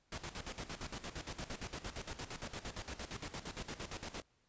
pink noise with tremolo, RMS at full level -43 dBFS, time 0.12-4.22 s, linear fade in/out 2 ms, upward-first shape square, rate 8.7 Hz, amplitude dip 75%, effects pink hiss -75 dBFS RMS until 4.48 s + resampled to 16000 Hz

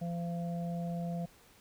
harmonic tone, 171.2 Hz, F3, 34 cents flat, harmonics 1 / 3 / 4, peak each -34 / -46 / -43 dBFS, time 0.01-1.26 s, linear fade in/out 10 ms, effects pink hiss -61 dBFS RMS until 1.6 s

